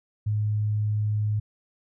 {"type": "tone", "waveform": "sine", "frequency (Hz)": 105.8, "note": "G#2", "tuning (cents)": 33, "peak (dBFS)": -22, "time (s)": [0.26, 1.4], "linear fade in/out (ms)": 10, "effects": []}